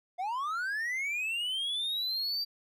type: linear sweep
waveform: triangle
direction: up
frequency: 691 to 4699 Hz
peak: -29 dBFS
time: 0.18-2.45 s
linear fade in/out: 20 ms
effects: none